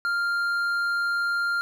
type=tone with hard clipping; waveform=sine; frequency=1396.9 Hz; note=F6; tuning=in tune; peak=-24 dBFS; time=0.05-1.61 s; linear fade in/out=0 ms; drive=5 dB; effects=none